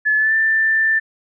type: tone with pitch glide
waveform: sine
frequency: 1720 to 1775.5 Hz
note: A6 to A6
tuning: -40 to +15 cents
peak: -13 dBFS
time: 0.05-1 s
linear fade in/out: 20 ms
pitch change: +55 cents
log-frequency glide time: 0.17-0.34 s
effects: none